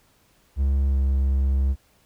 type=tone with pitch glide; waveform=triangle; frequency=68.5 to 67.44 Hz; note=C#2 to C#2; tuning=-20 to -47 cents; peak=-16 dBFS; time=0.56-1.76 s; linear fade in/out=50 ms; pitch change=-27 cents; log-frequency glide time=0.89-0.96 s; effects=pink hiss -61 dBFS RMS until 2.05 s